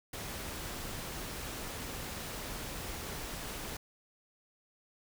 pink noise, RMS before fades -41 dBFS, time 0.13-3.77 s, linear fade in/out 5 ms, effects none

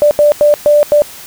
sine tone bursts at uneven times, 590 Hz, D5, 8 cents sharp, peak -4 dBFS, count 5, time 0.02-0.11 / 0.19-0.32 / 0.41-0.54 / 0.66-0.83 / 0.92-1.02 s, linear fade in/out 0 ms, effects white hiss -32 dBFS RMS until 1.26 s

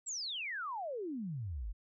sine exponential sweep, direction down, 7910 to 43.65 Hz, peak -37 dBFS, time 0.06-1.73 s, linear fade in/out 20 ms, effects none

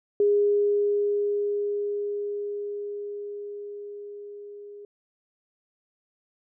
sine tone with level ramp, 410 Hz, G#4, 22 cents flat, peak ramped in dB -17 to -40 dBFS, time 0.2-4.85 s, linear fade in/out 2 ms, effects none

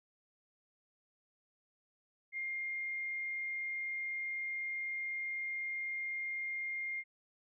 sine tone, 2118 Hz, C7, 21 cents sharp, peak -36 dBFS, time 2.32-7.04 s, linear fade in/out 50 ms, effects none

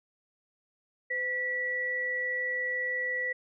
sine tone pair together, 507.9 / 1949 Hz, B4 / B6, +48 / -23 cents, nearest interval octave + major seventh, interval 2329 cents, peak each -38 / -29 dBFS, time 1.1-3.33 s, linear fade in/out 10 ms, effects none

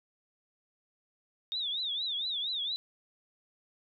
sine tone with vibrato, 3642 Hz, A#7, 41 cents flat, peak -31 dBFS, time 1.52-2.76 s, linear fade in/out 0 ms, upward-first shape triangle, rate 4.3 Hz, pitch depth 190 cents each way, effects none

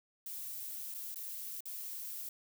violet noise with dropouts, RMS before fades -43 dBFS, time 0.26-2.29 s, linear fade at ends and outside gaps 2 ms, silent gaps 0.942-0.946 / 1.145-1.158 / 1.606-1.655 s, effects none

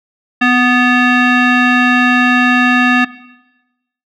sine tone with frequency modulation, 740 Hz, F#5, in tune, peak -6 dBFS, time 0.41-3.05 s, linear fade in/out 10 ms, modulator 989 Hz, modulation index 1.9, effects noise-tail reverb RT60 1.0 s tail -18 dB re dry + tanh soft clip ceiling -4 dBFS

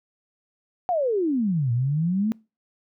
sine exponential two-way sweep, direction down then up, 751 to 115.4 to 227.5 Hz, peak -20 dBFS, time 0.89-2.32 s, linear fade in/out 0 ms, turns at 1.72 s, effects noise-tail reverb RT60 0.3 s tail -25 dB re dry

